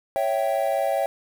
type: chord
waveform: triangle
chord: C# diminished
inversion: none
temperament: equal with one note detuned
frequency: 554.4 / 659.3 / 779.9 Hz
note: C#5 / E5 / G5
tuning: 0 / 0 / -9 cents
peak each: -23 / -23 / -24 dBFS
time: 0.16-1.06 s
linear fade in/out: 0 ms
effects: 7-bit